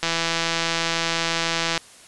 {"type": "click train", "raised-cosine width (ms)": 0.2, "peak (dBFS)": -5, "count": 291, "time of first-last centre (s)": [0.03, 1.777], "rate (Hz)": 166, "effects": ["white hiss -47 dBFS RMS until 2.07 s", "resampled to 24000 Hz"]}